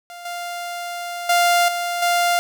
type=tone with level steps; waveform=sawtooth; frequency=698.5 Hz; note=F5; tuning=in tune; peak=-31 / -23 / -10 / -18 / -12 dBFS; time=0.1-2.39 s; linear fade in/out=0 ms; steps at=0.25 / 1.29 / 1.68 / 2.02 s; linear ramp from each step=5 ms; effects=none